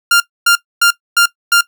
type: tone bursts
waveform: sawtooth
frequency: 1396.9 Hz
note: F6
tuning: in tune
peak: -3 dBFS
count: 5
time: 0.11-1.61 s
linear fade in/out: 5 ms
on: 92 ms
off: 260 ms
effects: noise-tail reverb RT60 0.1 s tail -18 dB re dry